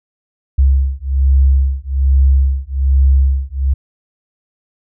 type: beating tone pair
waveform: sine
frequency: 66.9 / 68.1 Hz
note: C2 / C#2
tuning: +39 / -30 cents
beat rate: 1.2 Hz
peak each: -12 dBFS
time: 0.58-3.74 s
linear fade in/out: 10 ms
effects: none